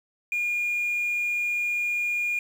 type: tone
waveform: triangle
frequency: 2425 Hz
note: D#7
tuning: 45 cents flat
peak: -21 dBFS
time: 0.32-2.39 s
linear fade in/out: 2 ms
effects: tanh soft clip ceiling -20 dBFS + 8-bit